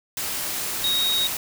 sine tone in noise, 3775 Hz, A#7, 21 cents sharp, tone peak -20 dBFS, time 0.84-1.27 s, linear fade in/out 2 ms, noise white, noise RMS -28 dBFS, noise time 0.17-1.37 s, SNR +5 dB, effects none

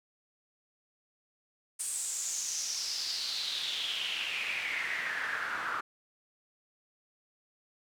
pink noise with band-pass filter sweep, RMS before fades -35 dBFS, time 1.79-5.81 s, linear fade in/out 10 ms, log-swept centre 8800 to 1300 Hz, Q 5.4, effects none

